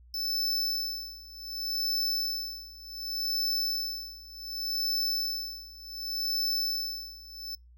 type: tone with tremolo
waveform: square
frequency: 5274 Hz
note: E8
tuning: in tune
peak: -27 dBFS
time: 0.14-7.55 s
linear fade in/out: 2 ms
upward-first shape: sine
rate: 0.67 Hz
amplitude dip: 90%
effects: noise-tail reverb RT60 0.2 s tail -24 dB re dry + added 60 Hz sine -52 dBFS peak until 7.77 s